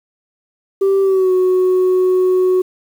sine tone with pitch glide, 390 to 369 Hz, G4 to F#4, -9 to -5 cents, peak -8 dBFS, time 0.81-2.62 s, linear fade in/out 10 ms, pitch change -96 cents, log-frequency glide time 1.02-1.32 s, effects tanh soft clip ceiling -9 dBFS + 7-bit

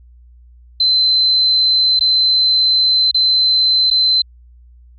sine tone with dropouts, 4069 Hz, C8, 49 cents flat, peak -10 dBFS, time 0.8-4.22 s, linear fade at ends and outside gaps 5 ms, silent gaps 1.994-2.008 / 3.113-3.144 / 3.903-3.91 s, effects added 60 Hz sine -41 dBFS peak until 4.98 s

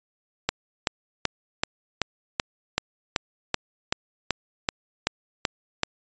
click train, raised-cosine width 0.2 ms, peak -4 dBFS, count 15, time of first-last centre 0.49-5.834 s, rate 2.62 Hz, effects resampled to 16000 Hz

